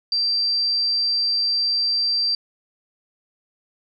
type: tone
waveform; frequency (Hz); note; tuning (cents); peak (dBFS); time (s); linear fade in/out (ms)
sine; 4699; D8; 0; -18; 0.12-2.35; 2
effects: none